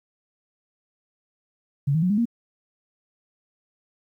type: tone with pitch steps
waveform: sine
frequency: 140.8 / 159.88 / 181.54 / 206.1 / 234.1 Hz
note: C#3 / D#3 / F#3 / G#3 / A#3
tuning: +27 / +47 / -33 / -13 / +8 cents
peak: -18 dBFS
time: 1.87-2.255 s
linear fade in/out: 10 ms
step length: 77 ms
effects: 10-bit